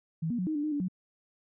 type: tone with pitch steps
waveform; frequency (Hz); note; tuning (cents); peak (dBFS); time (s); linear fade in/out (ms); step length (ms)
sine; 161.6 / 239.6 / 182.5 / 312 / 292.6 / 305.7 / 289.1 / 183.8; E3 / A#3 / F#3 / D#4 / D4 / D#4 / D4 / F#3; -34 / +48 / -24 / +5 / -6 / -30 / -27 / -11; -28; 0.22-0.884; 10; 83
effects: none